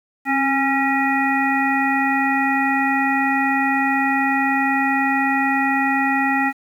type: harmonic tone with a mistuned harmonic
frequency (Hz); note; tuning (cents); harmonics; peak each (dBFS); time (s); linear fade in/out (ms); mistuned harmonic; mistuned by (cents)
273.6; C#4; -23; 1 / 3 / 5 / 7 / 9; -21 / -21 / -27 / -21 / -27; 0.25-6.53; 50; 1; -29
effects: 8-bit